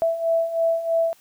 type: beating tone pair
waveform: sine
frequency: 659.3 / 662.4 Hz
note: E5 / E5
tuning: 0 / +8 cents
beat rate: 3.1 Hz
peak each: -25 / -20 dBFS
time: 0.02-1.13 s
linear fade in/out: 0 ms
effects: white hiss -56 dBFS RMS until 1.2 s